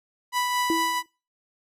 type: tone with tremolo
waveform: sawtooth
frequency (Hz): 987.8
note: B5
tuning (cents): 0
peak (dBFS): -18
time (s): 0.32-1.03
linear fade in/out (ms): 50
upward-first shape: triangle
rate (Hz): 4.5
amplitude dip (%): 35
type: tone with exponential decay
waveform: sine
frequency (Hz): 329.6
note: E4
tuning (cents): 0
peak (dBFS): -19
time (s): 0.7-1.06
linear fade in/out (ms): 1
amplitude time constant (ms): 77
effects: noise-tail reverb RT60 0.3 s tail -22 dB re dry + resampled to 32000 Hz